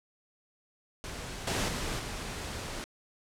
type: noise with level steps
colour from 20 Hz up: pink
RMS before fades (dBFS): -40 / -30 / -34 / -38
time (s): 1.04-2.84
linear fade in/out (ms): 0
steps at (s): 1.47 / 1.68 / 1.99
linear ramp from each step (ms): 5
effects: low-pass 9000 Hz 12 dB/octave